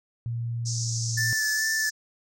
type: tone with pitch glide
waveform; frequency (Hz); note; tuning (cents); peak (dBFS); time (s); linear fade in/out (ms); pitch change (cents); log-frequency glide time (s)
sine; 117.3 to 115.35; A#2 to A#2; +11 to -18; -27; 0.26-1.33; 0; -29; 0.73-1.08
type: band-pass noise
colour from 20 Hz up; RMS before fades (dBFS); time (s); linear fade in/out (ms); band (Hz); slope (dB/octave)
white; -33; 0.65-1.91; 20; 5200 to 6800; 48
type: tone with vibrato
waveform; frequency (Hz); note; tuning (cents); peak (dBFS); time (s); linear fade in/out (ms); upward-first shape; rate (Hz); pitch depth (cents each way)
square; 1753; A6; -7; -25; 1.17-1.9; 10; sine; 2.3; 17
effects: none